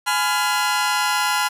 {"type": "chord", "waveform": "sawtooth", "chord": "F diminished", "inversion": "first", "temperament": "just", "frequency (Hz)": [838.1, 1005.8, 1396.9], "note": ["Ab5", "Cb6", "F6"], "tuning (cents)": [16, 31, 0], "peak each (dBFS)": -19, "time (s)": [0.06, 1.49], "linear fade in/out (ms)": 20, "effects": ["resampled to 32000 Hz", "7-bit"]}